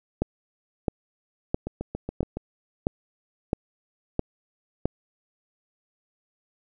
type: two click trains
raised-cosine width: 2 ms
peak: -9 / -17 dBFS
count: 8 / 6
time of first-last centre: 0.22-4.856 / 1.67-2.37 s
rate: 1.51 / 7.14 Hz
effects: none